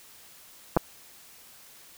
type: clicks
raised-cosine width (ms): 1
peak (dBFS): -7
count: 2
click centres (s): 0.766 / 0.772
effects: white hiss -52 dBFS RMS until 1.97 s